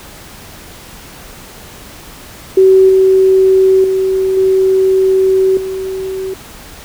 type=tone with level steps; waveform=sine; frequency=380.2 Hz; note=F#4; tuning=47 cents sharp; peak=-3 / -5 / -10 / -7 / -17 dBFS; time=2.57-6.34 s; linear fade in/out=5 ms; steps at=2.89 / 3.84 / 4.37 / 5.57 s; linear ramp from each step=2 ms; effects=pink hiss -34 dBFS RMS until 6.84 s